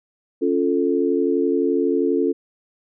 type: chord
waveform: sine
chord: Db augmented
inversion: none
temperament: equal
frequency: 277.2 / 349.2 / 440 Hz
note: Db4 / F4 / A4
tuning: 0 / 0 / 0 cents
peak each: -21 dBFS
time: 0.41-2.33 s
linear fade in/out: 20 ms
effects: none